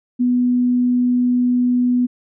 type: tone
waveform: sine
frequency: 246.9 Hz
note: B3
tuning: in tune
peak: -13 dBFS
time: 0.19-2.07 s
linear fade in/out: 20 ms
effects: none